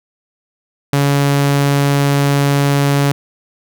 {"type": "tone", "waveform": "sawtooth", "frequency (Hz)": 141.3, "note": "C#3", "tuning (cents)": 34, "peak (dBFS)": -7, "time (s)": [0.93, 3.12], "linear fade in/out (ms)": 2, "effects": []}